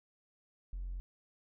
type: tone with hard clipping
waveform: sine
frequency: 44.72 Hz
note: F1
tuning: 42 cents sharp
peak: -38 dBFS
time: 0.73-1 s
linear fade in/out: 0 ms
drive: 1 dB
effects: none